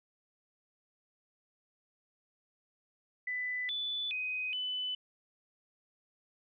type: tone with pitch steps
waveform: sine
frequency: 1995 / 3479 / 2508 / 3000 Hz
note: B6 / A7 / D#7 / F#7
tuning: +17 / -20 / +13 / +23 cents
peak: -33 dBFS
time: 3.27-4.95 s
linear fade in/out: 5 ms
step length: 420 ms
effects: none